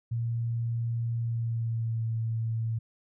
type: tone with pitch glide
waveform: sine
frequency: 116.54 to 113.22 Hz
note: A#2 to A2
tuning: 0 to +50 cents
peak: -27 dBFS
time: 0.11-2.79 s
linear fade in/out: 10 ms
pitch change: -50 cents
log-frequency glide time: 1.18-2.06 s
effects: none